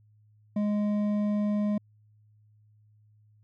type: tone with hard clipping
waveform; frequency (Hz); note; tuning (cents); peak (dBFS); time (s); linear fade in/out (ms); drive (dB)
sine; 207.7; G#3; 0; -26; 0.56-1.78; 5; 7
effects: added 106 Hz sine -58 dBFS peak until 3.43 s